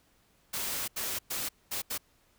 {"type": "noise bursts at uneven times", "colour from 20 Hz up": "white", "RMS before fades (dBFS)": -34, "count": 5, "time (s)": [[0.53, 0.88], [0.96, 1.19], [1.3, 1.49], [1.71, 1.82], [1.9, 1.98]], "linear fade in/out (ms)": 10, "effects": ["pink hiss -67 dBFS RMS until 2.38 s"]}